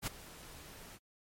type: noise with ADSR envelope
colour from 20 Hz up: pink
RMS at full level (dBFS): -34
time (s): 0.02-0.99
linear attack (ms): 52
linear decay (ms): 9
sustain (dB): -18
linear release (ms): 43
effects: MP3 64 kbps